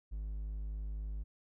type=tone; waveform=triangle; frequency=51.91 Hz; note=G#1; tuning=in tune; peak=-35 dBFS; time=0.11-1.24 s; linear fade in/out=20 ms; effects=none